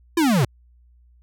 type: linear sweep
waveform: square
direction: down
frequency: 349.2 to 108 Hz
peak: -16 dBFS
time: 0.17-0.45 s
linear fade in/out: 5 ms
effects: added 60 Hz sine -51 dBFS peak until 1.22 s